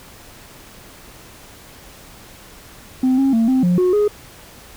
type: tone with pitch steps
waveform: sine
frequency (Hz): 258 / 270.5 / 226.8 / 260.2 / 177.7 / 364 / 416.3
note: C4 / C#4 / A#3 / C4 / F3 / F#4 / G#4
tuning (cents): -24 / -42 / -47 / -9 / +30 / -28 / +4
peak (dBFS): -10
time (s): 3.03-4.08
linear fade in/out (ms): 5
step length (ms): 150
effects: tanh soft clip ceiling -11 dBFS + pink hiss -42 dBFS RMS until 4.76 s